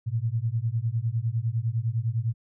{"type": "beating tone pair", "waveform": "sine", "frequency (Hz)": [110, 119.9], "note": ["A2", "A#2"], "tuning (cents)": [0, 49], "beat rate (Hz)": 9.9, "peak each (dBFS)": -27, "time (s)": [0.06, 2.34], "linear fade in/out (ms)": 20, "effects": []}